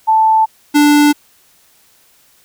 sine / square tone pair in turn, 880 / 293.7 Hz, A5 / D4, 0 / 0 cents, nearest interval octave + perfect fifth, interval 1900 cents, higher first, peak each -7 dBFS, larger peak neither, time 0.07-0.46 / 0.74-1.13 s, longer neither, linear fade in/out 20 ms, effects white hiss -51 dBFS RMS until 2.44 s

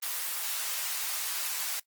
white high-pass noise, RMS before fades -33 dBFS, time 0.02-1.8 s, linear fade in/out 10 ms, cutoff 860 Hz, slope 12 dB/octave, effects noise-tail reverb RT60 0.1 s tail -19 dB re dry + Opus 24 kbps

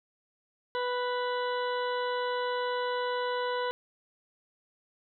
harmonic tone, 493.9 Hz, B4, in tune, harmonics 1 / 2 / 3 / 4 / 6 / 7 / 8, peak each -31 / -33 / -38 / -44 / -44 / -48 / -45 dBFS, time 0.75-3.71 s, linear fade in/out 0 ms, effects none

